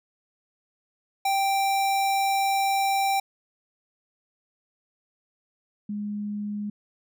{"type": "tone pair in turn", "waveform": ["square", "sine"], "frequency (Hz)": [784, 207.2], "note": ["G5", "G#3"], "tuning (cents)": [0, -4], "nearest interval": "octave + major seventh", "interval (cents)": 2304, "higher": "first", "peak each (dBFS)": [-22, -28], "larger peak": "first", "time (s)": [[1.25, 3.2], [5.89, 6.7]], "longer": "first", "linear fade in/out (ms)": 5, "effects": []}